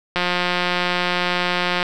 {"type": "click train", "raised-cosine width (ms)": 0.3, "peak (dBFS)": -4, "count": 298, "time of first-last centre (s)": [0.16, 1.829], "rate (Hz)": 178, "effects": []}